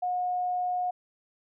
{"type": "tone", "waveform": "sine", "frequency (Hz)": 723, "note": "F#5", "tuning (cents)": -40, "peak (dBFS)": -26, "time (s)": [0.02, 0.91], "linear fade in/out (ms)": 10, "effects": []}